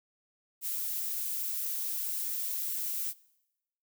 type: noise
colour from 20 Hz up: violet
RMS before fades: -34 dBFS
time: 0.61-3.14 s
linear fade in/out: 50 ms
effects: noise-tail reverb RT60 0.9 s tail -22 dB re dry